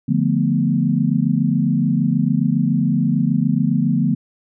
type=chord; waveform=sine; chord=B half-diminished seventh; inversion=first; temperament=equal; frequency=146.83 / 174.61 / 220 / 246.9 Hz; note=D3 / F3 / A3 / B3; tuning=0 / 0 / 0 / 0 cents; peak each=-20 dBFS; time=0.08-4.15 s; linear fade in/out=10 ms; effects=none